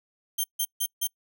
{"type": "tone bursts", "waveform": "5% pulse", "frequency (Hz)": 3159, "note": "G7", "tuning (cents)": 13, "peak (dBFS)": -16, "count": 4, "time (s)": [0.38, 1.074], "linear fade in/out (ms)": 10, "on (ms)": 61, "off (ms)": 150, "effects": ["noise-tail reverb RT60 0.1 s tail -26 dB re dry"]}